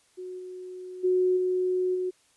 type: tone with level steps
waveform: sine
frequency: 366.9 Hz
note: F#4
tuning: 15 cents flat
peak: -35 / -37 / -20 / -23 / -26 dBFS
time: 0.17-2.11 s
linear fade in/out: 20 ms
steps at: 0.38 / 1.03 / 1.36 / 1.94 s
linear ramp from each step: 20 ms
effects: white hiss -64 dBFS RMS until 2.36 s + resampled to 24000 Hz